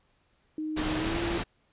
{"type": "tone with pitch glide", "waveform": "sine", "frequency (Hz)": [310, 340], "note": ["D#4", "F4"], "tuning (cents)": [-6, -46], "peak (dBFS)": -30, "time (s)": [0.58, 1.38], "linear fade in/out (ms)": 2, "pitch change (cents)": 160, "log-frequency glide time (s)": [0.97, 1.19]}
{"type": "noise", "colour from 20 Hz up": "pink", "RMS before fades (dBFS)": -31, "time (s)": [0.76, 1.44], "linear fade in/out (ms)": 20}
{"effects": ["pink hiss -69 dBFS RMS until 1.72 s", "resampled to 8000 Hz"]}